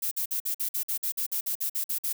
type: noise bursts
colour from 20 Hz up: violet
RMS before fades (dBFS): -29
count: 15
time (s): 0.02-2.13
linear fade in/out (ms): 10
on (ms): 94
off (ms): 50
effects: none